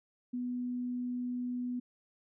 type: tone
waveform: sine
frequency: 246.9 Hz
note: B3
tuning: in tune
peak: -33 dBFS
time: 0.33-1.8 s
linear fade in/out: 10 ms
effects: none